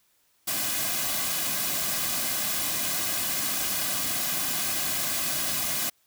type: noise with comb filter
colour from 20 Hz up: white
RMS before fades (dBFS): -28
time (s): 0.47-5.9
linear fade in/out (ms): 10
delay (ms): 2.2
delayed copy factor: -0.65
effects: white hiss -67 dBFS RMS until 6.06 s